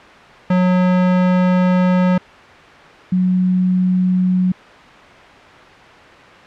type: tone pair in turn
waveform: square / sine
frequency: 182.2 / 183.47 Hz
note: F#3 / F#3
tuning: -26 / -14 cents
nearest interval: unison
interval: 12 cents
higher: second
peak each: -12 / -12 dBFS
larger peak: neither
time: 0.5-2.18 / 3.12-4.52 s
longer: first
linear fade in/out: 5 ms
effects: white hiss -39 dBFS RMS until 6.46 s + low-pass 2000 Hz 12 dB/octave